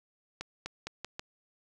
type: accelerating click train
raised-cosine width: 0.2 ms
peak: -20 dBFS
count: 5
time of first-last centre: 0.41-1.195 s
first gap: 250 ms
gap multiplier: 0.84
effects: none